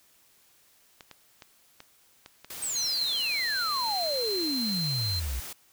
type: clicks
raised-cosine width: 0.2 ms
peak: -27 dBFS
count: 8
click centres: 1.008 / 1.113 / 1.422 / 1.804 / 2.261 / 2.446 / 2.506 / 2.638 s
type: noise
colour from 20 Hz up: white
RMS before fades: -40 dBFS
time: 2.5-5.53 s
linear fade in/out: 5 ms
type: exponential sweep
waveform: sine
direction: down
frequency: 8470 to 58.27 Hz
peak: -29 dBFS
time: 2.62-5.4 s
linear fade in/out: 5 ms
type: tone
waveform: sine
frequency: 4125 Hz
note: C8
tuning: 25 cents flat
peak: -29 dBFS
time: 2.75-5.2 s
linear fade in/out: 10 ms
effects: white hiss -62 dBFS RMS until 5.72 s